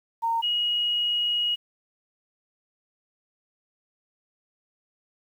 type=tone pair in turn; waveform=sine; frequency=918 / 2894 Hz; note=A#5 / F#7; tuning=-27 / -39 cents; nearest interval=octave + minor sixth; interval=1988 cents; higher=second; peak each=-22 dBFS; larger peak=neither; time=0.22-0.42 / 0.42-1.56 s; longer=second; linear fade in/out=20 ms; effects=9-bit